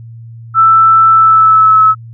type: tone with pitch glide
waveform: sine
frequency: 1325 to 1294.7 Hz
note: E6 to E6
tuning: +9 to -32 cents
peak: -3 dBFS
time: 0.54-1.95 s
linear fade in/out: 50 ms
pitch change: -41 cents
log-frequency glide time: 1.09-1.82 s
effects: added 115 Hz sine -28 dBFS peak until 2.13 s